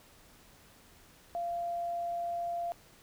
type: tone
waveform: sine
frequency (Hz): 690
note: F5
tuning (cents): -21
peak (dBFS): -32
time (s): 1.35-2.72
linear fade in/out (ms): 0
effects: pink hiss -59 dBFS RMS until 3.02 s